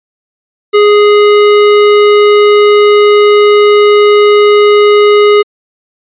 square tone, 415.3 Hz, G#4, in tune, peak -3 dBFS, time 0.73-5.43 s, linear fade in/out 20 ms, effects resampled to 8000 Hz

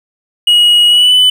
triangle tone with pitch glide, 2900 to 3001 Hz, F#7 to F#7, -35 to +24 cents, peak -3 dBFS, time 0.47-1.3 s, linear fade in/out 5 ms, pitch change +59 cents, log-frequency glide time 0.88-1.15 s, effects 7-bit

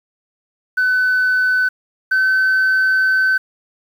sine tone pair in turn, 1507 / 1528.9 Hz, F#6 / G6, +31 / -44 cents, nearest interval unison, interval 25 cents, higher second, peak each -11 / -10 dBFS, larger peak second, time 0.77-1.69 / 2.11-3.38 s, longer second, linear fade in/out 10 ms, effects tanh soft clip ceiling -10 dBFS + 7-bit

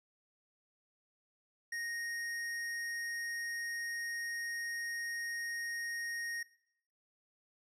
square tone, 1864.7 Hz, A#6, in tune, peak -38 dBFS, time 1.72-6.43 s, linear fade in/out 5 ms, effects noise-tail reverb RT60 0.7 s tail -18 dB re dry + low-pass 11000 Hz 12 dB/octave

